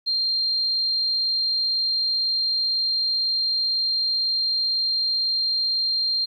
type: tone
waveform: sine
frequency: 4186 Hz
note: C8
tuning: in tune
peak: -20 dBFS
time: 0.06-6.26 s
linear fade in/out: 20 ms
effects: 10-bit

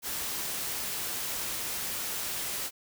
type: noise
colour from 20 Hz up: white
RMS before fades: -34 dBFS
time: 0.02-2.71 s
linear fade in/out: 50 ms
effects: none

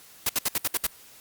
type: noise bursts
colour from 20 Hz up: white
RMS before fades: -24 dBFS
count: 7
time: 0.26-0.869 s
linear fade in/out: 5 ms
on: 33 ms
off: 63 ms
effects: white hiss -51 dBFS RMS until 1.2 s + Opus 48 kbps

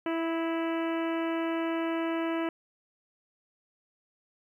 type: harmonic tone with a mistuned harmonic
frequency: 329.6 Hz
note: E4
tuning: in tune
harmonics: 1 / 2 / 3 / 4 / 5 / 6 / 7 / 8 / 9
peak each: -29 / -35 / -39 / -41 / -43 / -45 / -46 / -47 / -48 dBFS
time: 0.06-2.49 s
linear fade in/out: 2 ms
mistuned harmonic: 4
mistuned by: -16 cents
effects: 11-bit

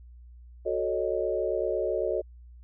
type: chord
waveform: sine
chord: D# half-diminished seventh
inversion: first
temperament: equal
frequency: 370 / 440 / 554.4 / 622.3 Hz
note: F#4 / A4 / C#5 / D#5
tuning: 0 / 0 / 0 / 0 cents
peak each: -31 dBFS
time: 0.65-2.22 s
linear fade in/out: 20 ms
effects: added 60 Hz sine -46 dBFS peak until 2.63 s

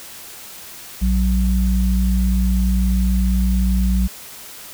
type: tone pair together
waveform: sine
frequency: 58.53 / 187.4 Hz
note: A#1 / F#3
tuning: +8 / +22 cents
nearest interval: octave + minor sixth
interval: 2014 cents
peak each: -15 / -19 dBFS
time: 1.01-4.08 s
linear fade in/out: 20 ms
effects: white hiss -37 dBFS RMS until 4.73 s

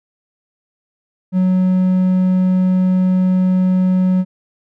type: tone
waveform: triangle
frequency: 184.8 Hz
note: F#3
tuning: 2 cents flat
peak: -9 dBFS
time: 1.32-4.25 s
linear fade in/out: 50 ms
effects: none

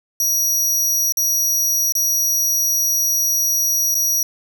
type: tone with dropouts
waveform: sawtooth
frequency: 5770 Hz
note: F#8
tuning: 44 cents flat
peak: -13 dBFS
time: 0.2-4.23 s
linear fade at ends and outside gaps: 2 ms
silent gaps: 1.123-1.171 / 1.923-1.952 / 3.945-3.951 s
effects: 9-bit

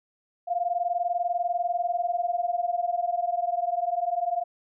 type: tone pair together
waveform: sine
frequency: 690 / 710.2 Hz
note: F5 / F5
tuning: -21 / +29 cents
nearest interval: unison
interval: 50 cents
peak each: -27 dBFS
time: 0.47-4.44 s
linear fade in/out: 20 ms
effects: none

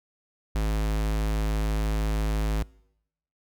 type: tone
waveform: square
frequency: 53.1 Hz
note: G#1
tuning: 39 cents sharp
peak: -24 dBFS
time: 0.55-2.63 s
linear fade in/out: 5 ms
effects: noise-tail reverb RT60 0.8 s tail -24 dB re dry

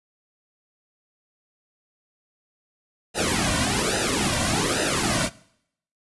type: noise with flanger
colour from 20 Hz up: pink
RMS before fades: -23 dBFS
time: 3.14-5.3 s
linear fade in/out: 50 ms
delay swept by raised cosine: 0.89 to 2.39 ms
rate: 1.2 Hz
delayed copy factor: -0.95
effects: noise-tail reverb RT60 0.7 s tail -21 dB re dry + resampled to 24000 Hz

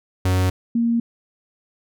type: tone pair in turn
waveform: 45% pulse / sine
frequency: 92.5 / 233.1 Hz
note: F#2 / A#3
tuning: 0 / 0 cents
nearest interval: octave + major third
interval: 1600 cents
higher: second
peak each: -16 dBFS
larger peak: neither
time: 0.25-0.5 / 0.75-1 s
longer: neither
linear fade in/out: 5 ms
effects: none

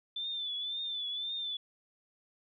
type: tone with vibrato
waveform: sine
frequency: 3520 Hz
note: A7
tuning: in tune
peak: -34 dBFS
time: 0.16-1.57 s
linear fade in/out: 5 ms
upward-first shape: triangle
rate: 1.9 Hz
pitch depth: 77 cents each way
effects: none

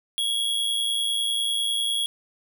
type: tone with amplitude modulation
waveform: square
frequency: 3322 Hz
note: G#7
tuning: in tune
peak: -21 dBFS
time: 0.18-2.06 s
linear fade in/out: 0 ms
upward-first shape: sine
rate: 110 Hz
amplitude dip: 50%
effects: none

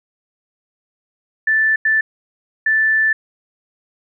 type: tone bursts at uneven times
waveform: sine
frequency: 1760 Hz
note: A6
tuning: in tune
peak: -12 dBFS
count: 3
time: 1.47-1.76 / 1.85-2.01 / 2.66-3.13 s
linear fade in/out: 5 ms
effects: none

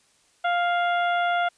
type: harmonic tone with a mistuned harmonic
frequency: 700 Hz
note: F5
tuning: 4 cents sharp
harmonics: 1 / 2 / 3 / 4 / 5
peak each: -22 / -26 / -34 / -39 / -37 dBFS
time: 0.44-1.49 s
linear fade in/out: 10 ms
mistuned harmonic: 5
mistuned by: -47 cents
effects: white hiss -62 dBFS RMS until 1.57 s + resampled to 22050 Hz

